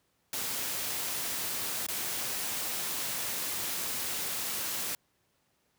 white noise with dropouts, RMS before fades -34 dBFS, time 0.33-4.95 s, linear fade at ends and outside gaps 2 ms, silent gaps 1.866-1.885 s, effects pink hiss -73 dBFS RMS until 5.78 s + high-pass 80 Hz 12 dB/octave

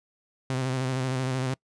sawtooth tone with vibrato, 130 Hz, C3, 11 cents flat, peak -22 dBFS, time 0.5-1.54 s, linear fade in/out 0 ms, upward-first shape square, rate 13 Hz, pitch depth 33 cents each way, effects noise-tail reverb RT60 0.1 s tail -25 dB re dry + resampled to 22050 Hz

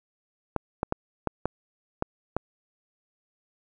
clicks, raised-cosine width 1 ms, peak -11 dBFS, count 7, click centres 0.563 / 0.831 / 0.924 / 1.273 / 1.456 / 2.024 / 2.366 s, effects none

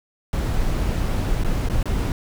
brown noise with dropouts, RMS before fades -21 dBFS, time 0.33-2.12 s, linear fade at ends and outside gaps 1 ms, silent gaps 1.436-1.446 / 1.687-1.698 / 1.829-1.856 s, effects none

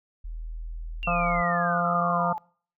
sine tone, 40.46 Hz, E1, 32 cents flat, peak -32 dBFS, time 0.24-1.42 s, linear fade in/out 10 ms
sine exponential sweep, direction down, 2794 to 850 Hz, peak -30 dBFS, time 1.03-2.38 s, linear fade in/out 0 ms
harmonic tone, 173.4 Hz, F3, 12 cents flat, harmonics 1 / 3 / 4 / 5 / 6 / 7 / 8, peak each -29 / -33 / -27 / -37 / -37 / -27 / -36 dBFS, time 1.07-2.33 s, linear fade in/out 5 ms
effects noise-tail reverb RT60 0.5 s tail -26 dB re dry

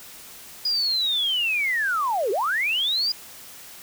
triangle linear two-way sweep, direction down then up, 4945 to 364.2 to 4945 Hz, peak -17 dBFS, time 0.65-3.12 s, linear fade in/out 5 ms, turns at 2.31 s, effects tanh soft clip ceiling -19 dBFS + white hiss -43 dBFS RMS until 3.82 s

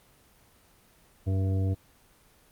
harmonic tone, 95.6 Hz, G2, 43 cents flat, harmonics 1 / 2 / 3 / 4 / 5 / 7, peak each -24 / -38 / -36 / -45 / -40 / -44 dBFS, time 1.26-1.75 s, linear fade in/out 20 ms, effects pink hiss -60 dBFS RMS until 2.51 s + Opus 24 kbps

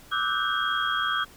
sine tone cluster, 1169 / 1292 / 1489 / 1570 / 3265 Hz, D6 / E6 / F#6 / G6 / G#7, -8 / -35 / +11 / +2 / -30 cents, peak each -30 dBFS, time 0.11-1.25 s, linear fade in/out 20 ms, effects pink hiss -51 dBFS RMS until 1.36 s

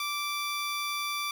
15% pulse tone, 1169 Hz, D6, 8 cents flat, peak -24 dBFS, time 0-1.31 s, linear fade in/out 2 ms, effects none

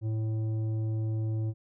sine tone with tanh clipping, 110 Hz, A2, in tune, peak -29 dBFS, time 0.01-1.54 s, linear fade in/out 50 ms, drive 9 dB, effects none

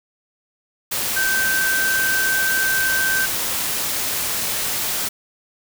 sine tone in noise, 1551 Hz, G6, 19 cents flat, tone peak -18 dBFS, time 1.16-3.26 s, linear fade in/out 10 ms, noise white, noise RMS -23 dBFS, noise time 0.91-5.09 s, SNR +2 dB, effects none

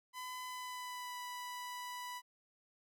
sawtooth tone with pitch glide, 1008 to 987.3 Hz, B5 to B5, +35 to -1 cents, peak -39 dBFS, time 0.13-2.22 s, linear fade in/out 50 ms, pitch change -36 cents, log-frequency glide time 0.46-1.18 s, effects none

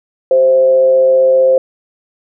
sine tone with frequency modulation, 523.3 Hz, C5, in tune, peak -6 dBFS, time 0.31-1.58 s, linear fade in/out 2 ms, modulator 139 Hz, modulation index 0.3, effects none

